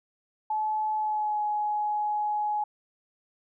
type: tone with pitch glide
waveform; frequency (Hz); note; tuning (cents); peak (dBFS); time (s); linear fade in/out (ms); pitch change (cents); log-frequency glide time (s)
sine; 860 to 840.4; A5 to G#5; -40 to +20; -25; 0.5-2.64; 5; -40; 0.96-1.42
effects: none